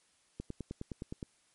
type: click train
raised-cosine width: 3 ms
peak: -26 dBFS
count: 9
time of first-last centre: 0.4-1.228 s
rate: 9.66 Hz
effects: white hiss -70 dBFS RMS until 1.54 s + MP3 48 kbps